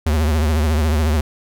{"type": "tone with vibrato", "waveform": "square", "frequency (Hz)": 77, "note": "D#2", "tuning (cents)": -17, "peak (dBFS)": -15, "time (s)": [0.06, 1.21], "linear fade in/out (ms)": 5, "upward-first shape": "triangle", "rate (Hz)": 14, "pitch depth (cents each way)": 130, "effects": []}